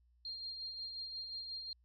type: tone with tremolo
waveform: sine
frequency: 4206 Hz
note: C8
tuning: 8 cents sharp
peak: -40 dBFS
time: 0.25-1.73 s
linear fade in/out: 2 ms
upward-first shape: sine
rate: 5.6 Hz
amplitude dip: 40%
effects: added 60 Hz sine -67 dBFS peak until 1.84 s